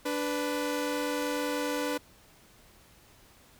sawtooth tone pair together, 292.7 / 495.5 Hz, D4 / B4, -6 / +6 cents, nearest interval major sixth, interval 912 cents, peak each -28 dBFS, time 0.05-1.98 s, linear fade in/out 10 ms, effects pink hiss -58 dBFS RMS until 3.59 s

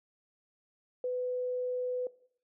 sine tone, 500 Hz, B4, 21 cents sharp, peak -30 dBFS, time 1.04-2.07 s, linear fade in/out 2 ms, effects noise-tail reverb RT60 0.6 s tail -19 dB re dry

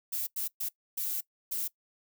violet noise bursts at uneven times, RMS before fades -33 dBFS, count 5, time 0.12-0.27 / 0.36-0.48 / 0.6-0.69 / 0.97-1.21 / 1.51-1.68 s, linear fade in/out 10 ms, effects noise-tail reverb RT60 0.1 s tail -21 dB re dry

